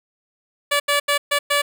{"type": "tone bursts at uneven times", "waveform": "10% pulse", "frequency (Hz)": 576, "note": "D5", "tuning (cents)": -34, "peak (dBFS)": -8, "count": 5, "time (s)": [[0.71, 0.8], [0.88, 1], [1.08, 1.18], [1.31, 1.39], [1.5, 1.62]], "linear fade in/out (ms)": 10, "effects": []}